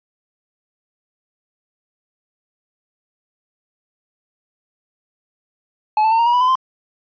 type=tone with pitch steps; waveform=triangle; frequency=857 / 881.1 / 905.9 / 931.3 / 957.5 / 984.4 / 1012.1 / 1040.6 Hz; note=A5 / A5 / A#5 / A#5 / A#5 / B5 / B5 / C6; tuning=-46 / +2 / -50 / -2 / +46 / -6 / +42 / -10 cents; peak=-10 dBFS; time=5.97-6.554 s; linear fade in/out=2 ms; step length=73 ms; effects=resampled to 11025 Hz